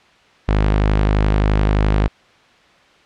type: tone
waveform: sawtooth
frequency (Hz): 51.6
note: G#1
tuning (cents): -10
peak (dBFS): -9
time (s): 0.48-2.08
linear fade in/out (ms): 10
effects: white hiss -50 dBFS RMS until 3.05 s + low-pass 3000 Hz 12 dB/octave